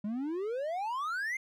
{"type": "exponential sweep", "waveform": "triangle", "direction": "up", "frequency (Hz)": [200, 2145], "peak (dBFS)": -30, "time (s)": [0.04, 1.37], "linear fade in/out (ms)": 5, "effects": []}